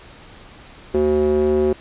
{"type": "tone with band-pass filter", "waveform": "square", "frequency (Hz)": 75.1, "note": "D2", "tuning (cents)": 39, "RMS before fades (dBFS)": -17, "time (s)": [0.94, 1.73], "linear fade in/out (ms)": 5, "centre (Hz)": 390, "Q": 3.8, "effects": ["pink hiss -43 dBFS RMS until 1.8 s", "resampled to 8000 Hz"]}